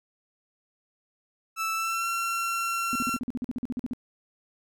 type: tone with pitch glide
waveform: 30% pulse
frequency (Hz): 1319 to 1361.6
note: E6 to F6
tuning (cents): +1 to -44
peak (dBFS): -24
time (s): 1.56-3.19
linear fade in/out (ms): 50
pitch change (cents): +55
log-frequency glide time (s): 1.74-2.07
type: tone bursts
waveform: sine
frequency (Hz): 246.9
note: B3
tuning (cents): 0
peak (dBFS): -27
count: 15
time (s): 2.93-3.934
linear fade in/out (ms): 0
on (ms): 24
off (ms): 46
effects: none